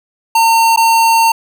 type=tone with dropouts; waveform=square; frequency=910 Hz; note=A#5; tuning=42 cents flat; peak=-8 dBFS; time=0.35-1.32 s; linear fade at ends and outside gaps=5 ms; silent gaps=0.762-0.773 s; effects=none